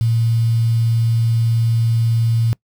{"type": "tone with quantisation", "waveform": "sine", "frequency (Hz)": 114.8, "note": "A#2", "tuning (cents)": -26, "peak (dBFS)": -13, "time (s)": [0.01, 2.53], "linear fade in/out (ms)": 0, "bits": 6, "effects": ["noise-tail reverb RT60 0.1 s tail -24 dB re dry"]}